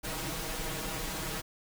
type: noise with comb filter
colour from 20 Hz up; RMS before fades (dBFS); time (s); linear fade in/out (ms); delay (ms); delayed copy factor
pink; -36; 0.03-1.42; 20; 6.3; +1
effects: none